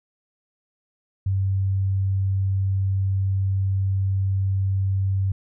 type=tone; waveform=sine; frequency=96.6 Hz; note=G2; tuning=25 cents flat; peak=-19 dBFS; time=1.26-5.32 s; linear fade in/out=5 ms; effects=none